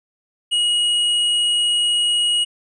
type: tone with hard clipping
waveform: triangle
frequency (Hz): 2896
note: F#7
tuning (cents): -38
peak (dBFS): -17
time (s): 0.51-2.45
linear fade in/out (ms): 20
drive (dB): 12
effects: resampled to 22050 Hz